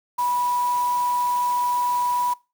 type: tone in noise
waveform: sine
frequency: 979 Hz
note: B5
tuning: 15 cents flat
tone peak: -20 dBFS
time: 0.18-2.34 s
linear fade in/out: 10 ms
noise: white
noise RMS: -38 dBFS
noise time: 0.18-2.34 s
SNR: +15 dB
effects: noise-tail reverb RT60 0.3 s tail -23 dB re dry